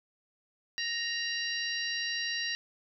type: harmonic tone with a mistuned harmonic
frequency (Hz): 932.3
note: A#5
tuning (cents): 0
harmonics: 2 / 3 / 4 / 5 / 6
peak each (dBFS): -35 / -37 / -38 / -39 / -40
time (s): 0.78-2.55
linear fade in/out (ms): 0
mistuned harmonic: 4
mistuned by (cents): +100
effects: none